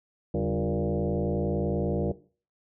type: tone with frequency modulation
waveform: sine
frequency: 139.6 Hz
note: C#3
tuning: 13 cents sharp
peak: -24 dBFS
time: 0.34-2.12 s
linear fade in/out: 5 ms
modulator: 110 Hz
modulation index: 4
effects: noise-tail reverb RT60 0.4 s tail -18 dB re dry

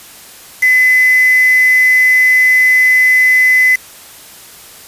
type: tone with quantisation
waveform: sine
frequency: 2020 Hz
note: B6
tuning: 39 cents sharp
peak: -6 dBFS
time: 0.62-3.76 s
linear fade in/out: 10 ms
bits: 3
effects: white hiss -36 dBFS RMS until 4.87 s + resampled to 32000 Hz

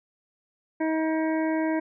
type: harmonic tone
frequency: 317.7 Hz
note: D#4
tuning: 36 cents sharp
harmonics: 1 / 2 / 3 / 5 / 6 / 7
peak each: -24 / -30 / -34 / -38 / -40 / -41 dBFS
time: 0.8-1.8 s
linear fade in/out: 10 ms
effects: none

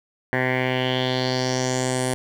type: tone with low-pass filter sweep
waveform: 10% pulse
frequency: 128.1 Hz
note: C3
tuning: 36 cents flat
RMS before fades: -23 dBFS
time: 0.33-2.14 s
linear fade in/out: 0 ms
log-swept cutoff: 1800 to 10000 Hz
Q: 4.1
effects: 8-bit

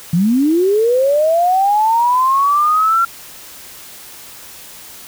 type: linear sweep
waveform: sine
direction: up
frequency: 159.3 to 1376 Hz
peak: -10 dBFS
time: 0.13-3.05 s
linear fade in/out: 5 ms
effects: white hiss -36 dBFS RMS until 5.07 s

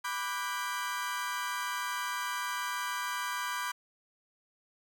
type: chord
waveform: 35% pulse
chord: G major seventh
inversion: first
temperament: equal with one note detuned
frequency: 987.8 / 1174.7 / 1480 / 1600 Hz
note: B5 / D6 / F#6 / G6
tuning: 0 / 0 / 0 / +35 cents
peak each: -35 / -36 / -40 / -38 dBFS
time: 0.04-3.72 s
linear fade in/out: 10 ms
effects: none

